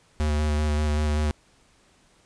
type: tone with vibrato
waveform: square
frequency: 75.3 Hz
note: D2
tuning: 44 cents sharp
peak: -22 dBFS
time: 0.2-1.31 s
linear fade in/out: 0 ms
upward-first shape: square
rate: 5.2 Hz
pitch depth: 17 cents each way
effects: pink hiss -60 dBFS RMS until 2.25 s + resampled to 22050 Hz